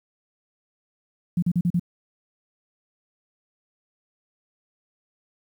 sine tone bursts, 174.61 Hz, F3, in tune, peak -18 dBFS, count 5, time 1.37-1.796 s, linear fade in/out 5 ms, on 54 ms, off 39 ms, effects 9-bit

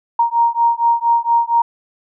sine beating tone pair, 932.3 / 936.6 Hz, A#5 / A#5, 0 / +8 cents, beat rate 4.3 Hz, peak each -15 dBFS, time 0.19-1.62 s, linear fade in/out 5 ms, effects none

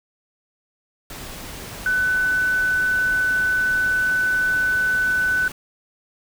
sine tone in noise, 1500 Hz, F#6, 23 cents sharp, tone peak -17 dBFS, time 1.86-5.48 s, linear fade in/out 2 ms, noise pink, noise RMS -35 dBFS, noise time 1.1-5.52 s, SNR +15 dB, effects none

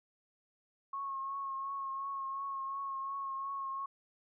sine tone with vibrato, 1091 Hz, C#6, 28 cents flat, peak -36 dBFS, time 0.93-3.86 s, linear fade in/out 5 ms, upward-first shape triangle, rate 2.8 Hz, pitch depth 29 cents each way, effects none

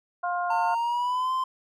harmonic tone, 353.1 Hz, F4, 19 cents sharp, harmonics 2 / 3 / 4, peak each -27 / -31 / -33 dBFS, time 0.23-0.75 s, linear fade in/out 10 ms
triangle tone with pitch glide, 908 to 1037 Hz, A#5 to C6, -46 to -16 cents, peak -22 dBFS, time 0.5-1.44 s, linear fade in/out 5 ms, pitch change +230 cents, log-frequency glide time 0.67-1.32 s
effects none

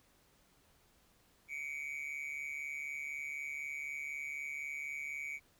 triangle tone with amplitude modulation, 2273 Hz, C#7, 43 cents sharp, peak -34 dBFS, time 1.48-5.4 s, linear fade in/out 50 ms, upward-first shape sine, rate 144 Hz, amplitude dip 80%, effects pink hiss -69 dBFS RMS until 5.59 s

